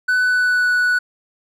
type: tone with pitch glide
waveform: triangle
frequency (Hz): 1498 to 1477.4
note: F#6 to F#6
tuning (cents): +21 to -3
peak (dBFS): -12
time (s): 0.08-0.99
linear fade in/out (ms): 10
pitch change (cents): -24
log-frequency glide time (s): 0.22-0.7
effects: none